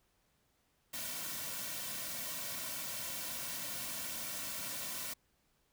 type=noise with comb filter; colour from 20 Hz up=white; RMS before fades=-41 dBFS; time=0.93-5.14 s; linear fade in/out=10 ms; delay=2.4 ms; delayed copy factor=-0.65; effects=pink hiss -75 dBFS RMS until 5.72 s